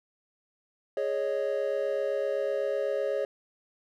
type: chord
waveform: triangle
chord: Ab suspended fourth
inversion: none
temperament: equal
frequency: 415.3 / 554.4 / 622.3 Hz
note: Ab4 / Db5 / Eb5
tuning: 0 / 0 / 0 cents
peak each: -30 / -27 / -32 dBFS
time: 0.97-3.25 s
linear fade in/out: 2 ms
effects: none